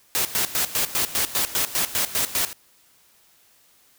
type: noise with tremolo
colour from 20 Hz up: white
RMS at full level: -22 dBFS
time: 0.15-2.53 s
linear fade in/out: 0 ms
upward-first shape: square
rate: 5 Hz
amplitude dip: 80%
effects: white hiss -58 dBFS RMS until 3.98 s